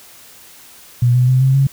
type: tone with pitch steps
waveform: sine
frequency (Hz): 121.6 / 125.24 / 128.98 / 132.84 / 136.81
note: B2 / B2 / C3 / C3 / C#3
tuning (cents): -26 / +25 / -24 / +27 / -22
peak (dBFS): -9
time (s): 1.02-1.67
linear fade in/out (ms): 5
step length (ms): 130
effects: white hiss -42 dBFS RMS until 1.72 s